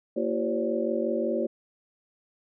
sine tone cluster, 231.2 / 337.9 / 384.2 / 530 / 575 Hz, A#3 / E4 / G4 / C5 / D5, -14 / +43 / -35 / +22 / -37 cents, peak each -31 dBFS, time 0.16-1.47 s, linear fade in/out 10 ms, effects none

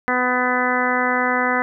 harmonic tone, 250.2 Hz, B3, 23 cents sharp, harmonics 1 / 2 / 3 / 4 / 5 / 6 / 7 / 8, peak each -25 / -25 / -25 / -25 / -25 / -25 / -25 / -25 dBFS, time 0.08-1.62 s, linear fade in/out 0 ms, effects none

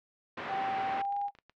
white band-pass noise, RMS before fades -39 dBFS, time 0.37-1.02 s, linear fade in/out 5 ms, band 160 to 1900 Hz, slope 12 dB/octave
sine tone with pitch glide, 777 to 808.6 Hz, G5 to G#5, -16 to -46 cents, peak -30 dBFS, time 0.48-1.31 s, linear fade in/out 50 ms, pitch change +70 cents, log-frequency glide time 0.91-1.15 s
clicks, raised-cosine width 0.2 ms, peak -35 dBFS, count 10, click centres 0.92 / 0.974 / 1.051 / 1.124 / 1.165 / 1.215 / 1.283 / 1.351 / 1.387 / 1.496 s
effects noise-tail reverb RT60 0.1 s tail -20 dB re dry + low-pass 3000 Hz 12 dB/octave

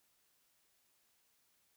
silence, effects white hiss -75 dBFS RMS until 1.76 s

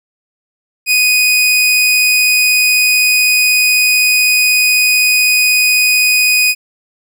sawtooth tone, 2489 Hz, D#7, in tune, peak -5 dBFS, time 0.86-6.55 s, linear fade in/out 50 ms, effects none

